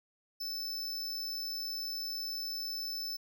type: tone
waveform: square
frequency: 5274 Hz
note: E8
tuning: in tune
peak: -36 dBFS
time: 0.4-3.17 s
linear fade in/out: 10 ms
effects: none